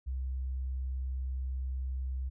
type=tone; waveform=sine; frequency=64.9 Hz; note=C2; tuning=13 cents flat; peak=-32 dBFS; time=0.06-2.3 s; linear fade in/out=20 ms; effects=none